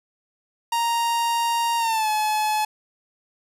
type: tone with pitch glide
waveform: 45% pulse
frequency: 933 to 855.6 Hz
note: A#5 to A5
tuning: +1 to -49 cents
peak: -20 dBFS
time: 0.72-2.65 s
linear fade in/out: 5 ms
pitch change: -150 cents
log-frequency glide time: 1.78-2.09 s
effects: resampled to 32000 Hz + 8-bit